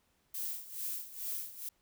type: noise with tremolo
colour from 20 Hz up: violet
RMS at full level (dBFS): -37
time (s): 0.34-1.69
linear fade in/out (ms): 5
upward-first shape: sine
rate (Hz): 2.3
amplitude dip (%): 80
effects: pink hiss -74 dBFS RMS until 1.81 s